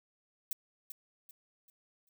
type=noise with echo; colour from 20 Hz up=violet; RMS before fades=-35 dBFS; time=0.51-0.53 s; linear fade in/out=2 ms; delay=390 ms; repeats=4; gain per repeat=-9 dB; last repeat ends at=2.09 s; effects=none